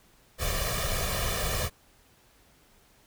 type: noise with comb filter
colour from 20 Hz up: pink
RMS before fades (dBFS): -29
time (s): 0.38-1.7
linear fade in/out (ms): 50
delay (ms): 1.7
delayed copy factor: +0.85
effects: pink hiss -61 dBFS RMS until 3.06 s